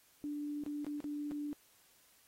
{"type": "tone with dropouts", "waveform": "sine", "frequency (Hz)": 293.5, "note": "D4", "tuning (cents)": -1, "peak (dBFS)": -37, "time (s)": [0.24, 1.53], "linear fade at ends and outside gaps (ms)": 0, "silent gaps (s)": [[0.637, 0.663], [0.846, 0.866], [1.004, 1.042], [1.311, 1.317]], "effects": ["white hiss -67 dBFS RMS until 2.27 s", "AAC 48 kbps"]}